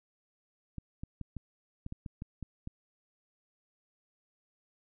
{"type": "clicks", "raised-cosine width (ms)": 5, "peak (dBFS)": -27, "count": 10, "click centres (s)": [0.783, 1.035, 1.213, 1.367, 1.864, 1.924, 2.062, 2.221, 2.427, 2.674], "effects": []}